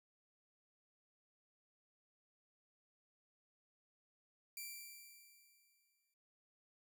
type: tone with exponential decay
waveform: 5% pulse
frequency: 2349 Hz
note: D7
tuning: in tune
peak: -35 dBFS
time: 4.57-6.14 s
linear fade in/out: 2 ms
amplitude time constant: 340 ms
effects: noise-tail reverb RT60 0.3 s tail -23 dB re dry